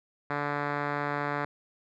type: tone with low-pass filter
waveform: 5% pulse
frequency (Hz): 145.1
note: D3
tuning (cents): -21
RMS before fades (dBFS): -31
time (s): 0.3-1.45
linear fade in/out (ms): 2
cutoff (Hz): 1900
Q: 1.1
effects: none